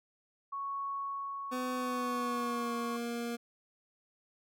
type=tone with tremolo; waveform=sine; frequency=1108.7 Hz; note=C#6; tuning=in tune; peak=-34 dBFS; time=0.52-2.97 s; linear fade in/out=10 ms; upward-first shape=sine; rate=0.73 Hz; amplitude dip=35%
type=tone with pitch glide; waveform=25% pulse; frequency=252.8 to 235.9 Hz; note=B3 to A#3; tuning=+41 to +21 cents; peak=-31 dBFS; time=1.51-3.37 s; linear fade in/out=20 ms; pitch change=-120 cents; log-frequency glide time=1.74-2.73 s
effects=none